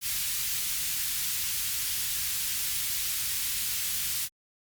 white band-stop noise, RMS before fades -30 dBFS, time 0.01-4.29 s, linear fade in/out 50 ms, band 120 to 2100 Hz, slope 12 dB/octave, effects Opus 48 kbps

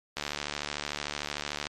click train, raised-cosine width 0.2 ms, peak -14 dBFS, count 111, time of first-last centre 0.17-1.669 s, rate 73.4 Hz, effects MP3 64 kbps

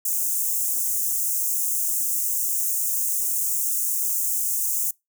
white high-pass noise, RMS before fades -24 dBFS, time 0.05-4.91 s, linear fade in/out 5 ms, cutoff 6400 Hz, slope 48 dB/octave, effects noise-tail reverb RT60 0.2 s tail -25 dB re dry

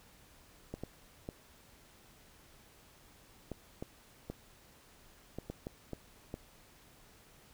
clicks, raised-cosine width 2 ms, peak -26 dBFS, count 11, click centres 0.74 / 0.836 / 1.289 / 3.517 / 3.825 / 4.3 / 5.386 / 5.5 / 5.669 / 5.933 / 6.341 s, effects pink hiss -61 dBFS RMS until 7.53 s

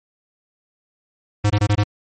square tone bursts, 103.83 Hz, G#2, in tune, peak -14 dBFS, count 5, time 1.44-1.838 s, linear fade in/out 10 ms, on 62 ms, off 22 ms, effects MP3 32 kbps

